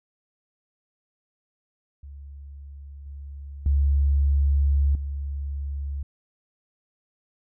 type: tone with level steps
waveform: sine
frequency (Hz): 70.3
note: C#2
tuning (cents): +25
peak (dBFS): -38 / -35 / -17 / -27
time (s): 2.03-6.03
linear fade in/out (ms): 5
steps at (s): 3.06 / 3.66 / 4.95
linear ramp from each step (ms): 2
effects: none